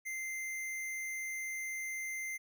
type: tone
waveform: square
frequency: 2084 Hz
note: C7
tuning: 7 cents flat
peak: -38 dBFS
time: 0.05-2.38 s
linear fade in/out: 20 ms
effects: none